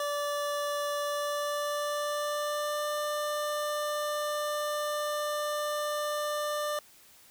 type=tone with pitch glide; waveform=25% pulse; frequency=581 to 594.9 Hz; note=D5 to D5; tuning=-19 to +22 cents; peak=-26 dBFS; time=0-6.79 s; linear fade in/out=2 ms; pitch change=+41 cents; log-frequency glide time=1.01-2.9 s; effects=white hiss -57 dBFS RMS until 7.3 s